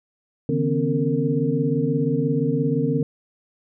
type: tone cluster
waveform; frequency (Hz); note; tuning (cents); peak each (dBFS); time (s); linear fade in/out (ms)
sine; 141.1 / 158.1 / 247.3 / 273.2 / 457.9; C#3 / D#3 / B3 / C#4 / A#4; +31 / +28 / +3 / -25 / -31; -25; 0.49-3.03; 2
effects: none